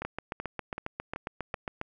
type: two click trains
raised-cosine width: 0.5 ms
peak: -18 / -20 dBFS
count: 14 / 5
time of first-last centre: 0.05-1.814 / 0.02-1.541 s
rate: 7.37 / 2.63 Hz
effects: none